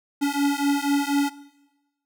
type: beating tone pair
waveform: square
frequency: 281.8 / 285.9 Hz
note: C#4 / D4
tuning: +29 / -46 cents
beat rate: 4.1 Hz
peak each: -24 dBFS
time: 0.21-1.3 s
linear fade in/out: 20 ms
effects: noise-tail reverb RT60 1.0 s tail -18 dB re dry